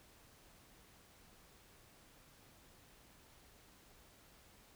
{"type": "silence", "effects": ["pink hiss -64 dBFS RMS until 4.75 s"]}